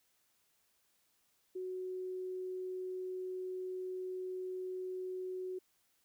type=tone; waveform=sine; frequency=370 Hz; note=F#4; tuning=in tune; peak=-38 dBFS; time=1.55-5.59 s; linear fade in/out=10 ms; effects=white hiss -75 dBFS RMS until 6.04 s